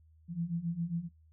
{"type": "beating tone pair", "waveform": "sine", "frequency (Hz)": [164.81, 172.21], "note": ["E3", "F3"], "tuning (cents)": [0, -24], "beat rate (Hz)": 7.4, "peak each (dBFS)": [-37, -34], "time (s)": [0.28, 1.09], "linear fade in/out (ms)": 50, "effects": ["noise-tail reverb RT60 0.2 s tail -25 dB re dry", "added 79 Hz sine -59 dBFS peak until 1.32 s"]}